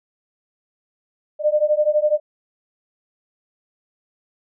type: beating tone pair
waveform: sine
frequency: 597 / 609 Hz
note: D5 / D#5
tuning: +28 / -37 cents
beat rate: 12 Hz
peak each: -18 dBFS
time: 1.39-2.2 s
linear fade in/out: 50 ms
effects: none